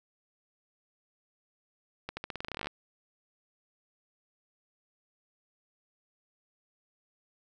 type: accelerating click train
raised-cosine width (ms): 0.3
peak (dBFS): -20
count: 17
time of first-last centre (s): 2.09-2.67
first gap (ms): 80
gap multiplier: 0.88
effects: none